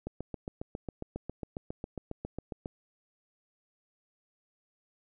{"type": "click train", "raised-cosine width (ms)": 2, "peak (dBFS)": -23, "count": 20, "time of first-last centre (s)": [0.07, 2.659], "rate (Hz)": 7.34, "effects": []}